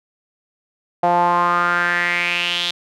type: tone with band-pass filter sweep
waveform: sawtooth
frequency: 174.61 Hz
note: F3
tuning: in tune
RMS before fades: -18 dBFS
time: 1.03-2.71 s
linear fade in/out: 5 ms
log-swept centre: 740 to 3600 Hz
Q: 4.9
effects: none